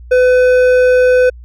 sine tone with hard clipping, 503 Hz, B4, 32 cents sharp, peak -8 dBFS, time 0.11-1.3 s, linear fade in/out 10 ms, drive 8 dB, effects added 60 Hz sine -31 dBFS peak until 1.44 s

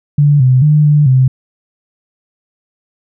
sine tone with pitch steps, 145.6 / 128.4 / 150.6 / 148.3 / 130.2 Hz, D3 / C3 / D3 / D3 / C3, -15 / -32 / +44 / +17 / -8 cents, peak -5 dBFS, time 0.18-1.28 s, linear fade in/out 5 ms, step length 220 ms, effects none

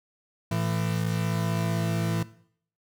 40% pulse tone pair together, 111.39 / 166.9 Hz, A2 / E3, +22 / +22 cents, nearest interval perfect fifth, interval 700 cents, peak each -27 dBFS, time 0.51-2.23 s, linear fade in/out 5 ms, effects noise-tail reverb RT60 0.6 s tail -18 dB re dry

